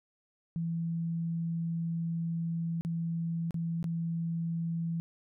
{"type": "tone with dropouts", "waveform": "sine", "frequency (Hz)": 166.6, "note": "E3", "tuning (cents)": 19, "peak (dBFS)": -30, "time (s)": [0.56, 5], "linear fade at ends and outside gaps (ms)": 0, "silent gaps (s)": [[2.81, 2.849], [3.508, 3.543], [3.828, 3.842]], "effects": []}